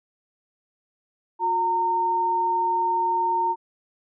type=tone pair together; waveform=sine; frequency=359.3 / 917 Hz; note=F4 / A#5; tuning=+49 / -29 cents; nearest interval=octave + major third; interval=1622 cents; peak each=-31 / -20 dBFS; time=1.39-3.56 s; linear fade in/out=50 ms; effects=none